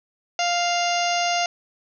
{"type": "harmonic tone with a mistuned harmonic", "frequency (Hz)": 698.5, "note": "F5", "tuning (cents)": 0, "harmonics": [1, 2, 3, 4, 5, 6, 7, 8, 9], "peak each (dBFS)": [-22, -31, -30, -28, -35, -36, -32, -34, -32], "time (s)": [0.39, 1.46], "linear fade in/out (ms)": 2, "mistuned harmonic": 9, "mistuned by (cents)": 26, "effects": []}